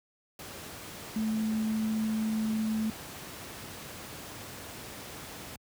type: tone in noise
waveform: sine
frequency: 218.8 Hz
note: A3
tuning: 9 cents flat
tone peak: -27 dBFS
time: 1.16-2.9 s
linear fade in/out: 2 ms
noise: pink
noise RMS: -43 dBFS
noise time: 0.39-5.56 s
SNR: +13 dB
effects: high-pass 80 Hz 12 dB/octave